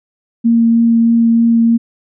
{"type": "tone with vibrato", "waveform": "sine", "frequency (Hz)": 230.9, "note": "A#3", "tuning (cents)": -16, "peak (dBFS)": -7, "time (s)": [0.44, 1.78], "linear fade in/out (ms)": 20, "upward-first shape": "triangle", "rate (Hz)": 3.2, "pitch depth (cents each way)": 10, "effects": []}